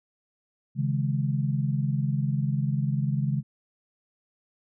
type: tone cluster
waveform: sine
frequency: 137.8 / 157.9 / 208 Hz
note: C#3 / D#3 / G#3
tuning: -10 / +26 / +3 cents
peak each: -25 / -29 / -31 dBFS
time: 0.75-3.43 s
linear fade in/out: 50 ms
effects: none